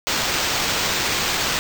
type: noise with sample-and-hold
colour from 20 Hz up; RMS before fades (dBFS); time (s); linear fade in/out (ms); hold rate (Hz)
blue; -22; 0.07-1.59; 0; 11025
effects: none